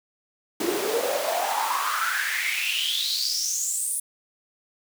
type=noise with high-pass filter sweep; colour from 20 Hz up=pink; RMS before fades=-26 dBFS; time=0.6-4 s; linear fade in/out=5 ms; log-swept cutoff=320 to 10000 Hz; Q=8.1; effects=none